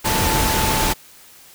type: tone in noise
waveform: sine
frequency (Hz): 880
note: A5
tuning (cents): 0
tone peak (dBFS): -23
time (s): 0.04-0.94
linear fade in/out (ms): 20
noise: pink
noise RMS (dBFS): -19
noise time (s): 0.04-0.94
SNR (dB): -7
effects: white hiss -46 dBFS RMS until 1.54 s